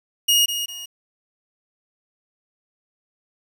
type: tone with echo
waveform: sawtooth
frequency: 2869 Hz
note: F7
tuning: 46 cents sharp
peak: -11 dBFS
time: 0.28-0.46 s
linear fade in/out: 10 ms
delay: 200 ms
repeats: 2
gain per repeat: -9 dB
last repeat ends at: 0.86 s
effects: 8-bit